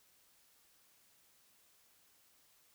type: silence
effects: white hiss -69 dBFS RMS until 2.74 s